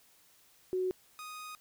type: tone pair in turn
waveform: sine / sawtooth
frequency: 370 / 1244.5 Hz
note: F#4 / D#6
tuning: 0 / 0 cents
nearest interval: octave + major sixth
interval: 2100 cents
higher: second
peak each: -29 / -39 dBFS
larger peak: first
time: 0.73-0.91 / 1.19-1.55 s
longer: second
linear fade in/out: 0 ms
effects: white hiss -64 dBFS RMS until 1.6 s